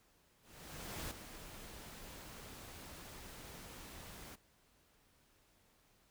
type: noise with ADSR envelope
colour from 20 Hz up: pink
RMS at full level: -43 dBFS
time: 0.41-4.36 s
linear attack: 700 ms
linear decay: 4 ms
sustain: -9 dB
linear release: 15 ms
effects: pink hiss -71 dBFS RMS until 6.1 s